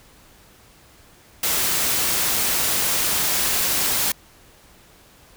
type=noise; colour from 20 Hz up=white; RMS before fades=-21 dBFS; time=1.43-4.12 s; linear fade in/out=5 ms; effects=pink hiss -51 dBFS RMS until 5.36 s